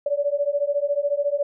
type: beating tone pair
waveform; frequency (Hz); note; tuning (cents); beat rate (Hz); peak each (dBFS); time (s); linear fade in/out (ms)
sine; 567 / 581; C#5 / D5; +39 / -19; 14; -23; 0.06-1.43; 5
effects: none